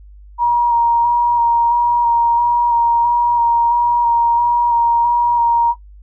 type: tone with vibrato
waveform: sine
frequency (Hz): 946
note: A#5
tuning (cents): +25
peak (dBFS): -10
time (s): 0.38-5.75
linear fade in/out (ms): 50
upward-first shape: square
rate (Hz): 1.5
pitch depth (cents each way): 14
effects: noise-tail reverb RT60 0.1 s tail -17 dB re dry + added 50 Hz sine -37 dBFS peak until 6.02 s